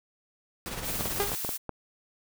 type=noise with tremolo; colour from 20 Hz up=pink; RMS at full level=-34 dBFS; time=0.66-1.35 s; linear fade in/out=0 ms; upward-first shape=sine; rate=18 Hz; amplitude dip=50%
type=noise; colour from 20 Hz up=blue; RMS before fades=-34 dBFS; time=0.84-1.58 s; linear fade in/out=20 ms
type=clicks; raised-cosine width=1 ms; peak=-19 dBFS; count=7; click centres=1.009 / 1.057 / 1.198 / 1.318 / 1.448 / 1.491 / 1.693 s
type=tone with exponential decay; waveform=sawtooth; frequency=404.8 Hz; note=G#4; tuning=44 cents flat; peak=-19 dBFS; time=1.2-1.37 s; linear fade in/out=0 ms; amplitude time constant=35 ms
effects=none